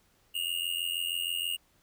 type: tone with amplitude modulation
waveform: square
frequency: 2842 Hz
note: F7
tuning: 30 cents sharp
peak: -27 dBFS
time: 0.34-1.57 s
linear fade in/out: 20 ms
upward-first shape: sine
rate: 86.3 Hz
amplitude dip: 85%
effects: pink hiss -67 dBFS RMS until 1.82 s